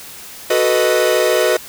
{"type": "chord", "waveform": "45% pulse", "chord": "B dominant seventh", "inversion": "second", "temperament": "equal", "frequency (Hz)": [370, 440, 493.9, 622.3], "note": ["F#4", "A4", "B4", "D#5"], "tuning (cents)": [0, 0, 0, 0], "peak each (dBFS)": [-19, -20, -17, -17], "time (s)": [0.5, 1.57], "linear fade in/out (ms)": 5, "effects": ["white hiss -35 dBFS RMS until 1.68 s"]}